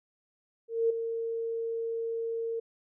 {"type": "tone with ADSR envelope", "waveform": "sine", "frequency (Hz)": 457.5, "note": "A#4", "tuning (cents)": -32, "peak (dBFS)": -21, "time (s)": [0.68, 2.6], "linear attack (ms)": 220, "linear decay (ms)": 6, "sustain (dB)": -9, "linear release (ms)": 9, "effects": []}